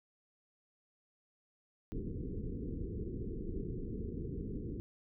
pink low-pass noise, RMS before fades -40 dBFS, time 1.92-4.8 s, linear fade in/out 0 ms, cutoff 460 Hz, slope 96 dB/octave, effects none

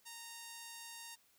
5% pulse tone, 926 Hz, A#5, 12 cents flat, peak -36 dBFS, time 0.05-1.16 s, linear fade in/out 20 ms, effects white hiss -71 dBFS RMS until 1.38 s

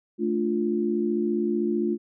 sine chord, D minor, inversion second, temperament equal, 220 / 293.7 / 349.2 Hz, A3 / D4 / F4, 0 / 0 / 0 cents, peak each -26 / -30 / -25 dBFS, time 0.18-1.98 s, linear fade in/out 50 ms, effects none

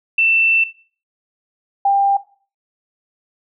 sine tone pair in turn, 2674 / 795 Hz, E7 / G5, +24 / +24 cents, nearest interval octave + major sixth, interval 2100 cents, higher first, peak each -11 dBFS, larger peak neither, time 0.18-0.64 / 1.85-2.17 s, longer first, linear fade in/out 5 ms, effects noise-tail reverb RT60 0.4 s tail -17 dB re dry

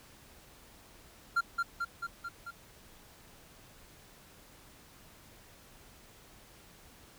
triangle tone with echo, 1386 Hz, F6, 14 cents flat, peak -23 dBFS, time 1.36-1.41 s, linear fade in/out 10 ms, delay 220 ms, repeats 5, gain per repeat -3 dB, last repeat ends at 2.51 s, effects pink hiss -57 dBFS RMS until 7.18 s

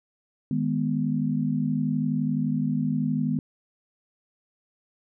sine chord, G# minor, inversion second, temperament equal, 155.56 / 207.7 / 246.9 Hz, D#3 / G#3 / B3, 0 / 0 / 0 cents, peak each -27 / -28 / -26 dBFS, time 0.51-3.39 s, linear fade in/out 2 ms, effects none

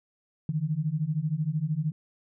sine beating tone pair, 147.3 / 160.3 Hz, D3 / E3, +6 / -48 cents, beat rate 13 Hz, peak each -29 / -28 dBFS, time 0.49-1.92 s, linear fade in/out 2 ms, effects none

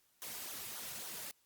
white noise with flanger, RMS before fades -45 dBFS, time 0.22-1.31 s, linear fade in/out 0 ms, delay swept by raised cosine 0.39 to 3.79 ms, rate 3.6 Hz, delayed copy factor -0.9, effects white hiss -73 dBFS RMS until 1.45 s + Opus 48 kbps

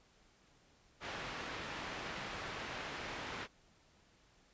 white low-pass noise, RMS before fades -44 dBFS, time 1-3.48 s, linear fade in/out 50 ms, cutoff 2300 Hz, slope 12 dB/octave, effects pink hiss -68 dBFS RMS until 4.53 s + resampled to 16000 Hz

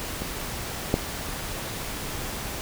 clicks, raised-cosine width 2 ms, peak -18 / -6 dBFS, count 2, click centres 0.22 / 0.941 s, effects pink hiss -33 dBFS RMS until 2.61 s

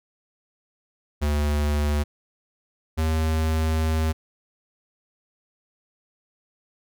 square tone pair in turn, 73.9 / 79.36 Hz, D2 / D#2, +11 / +35 cents, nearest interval minor second, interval 124 cents, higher second, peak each -21 dBFS, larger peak neither, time 1.21-2.04 / 2.97-4.13 s, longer second, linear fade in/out 20 ms, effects none

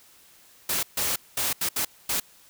white noise bursts at uneven times, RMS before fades -26 dBFS, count 6, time 0.69-0.83 / 0.97-1.16 / 1.37-1.53 / 1.61-1.69 / 1.76-1.85 / 2.09-2.2 s, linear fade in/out 5 ms, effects white hiss -55 dBFS RMS until 2.49 s

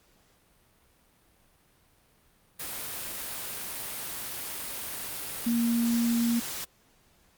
sine tone in noise, 234.2 Hz, A#3, 8 cents sharp, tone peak -23 dBFS, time 5.46-6.4 s, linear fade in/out 10 ms, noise white, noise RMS -36 dBFS, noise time 2.59-6.65 s, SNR +10 dB, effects pink hiss -64 dBFS RMS until 7.37 s + Opus 48 kbps

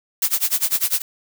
blue noise with tremolo, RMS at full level -17 dBFS, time 0.22-1.02 s, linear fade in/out 2 ms, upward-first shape sine, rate 10 Hz, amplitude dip 95%, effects none

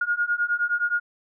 sine beating tone pair, 1424 / 1433.6 Hz, F6 / F6, +33 / +45 cents, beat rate 9.6 Hz, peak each -25 / -24 dBFS, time 0.01-1 s, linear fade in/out 5 ms, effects none

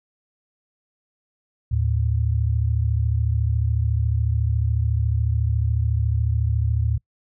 sine tone pair together, 77.02 / 111 Hz, D#2 / A2, -17 / +16 cents, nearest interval tritone, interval 633 cents, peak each -21 dBFS, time 1.71-6.98 s, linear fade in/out 10 ms, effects noise-tail reverb RT60 0.1 s tail -26 dB re dry

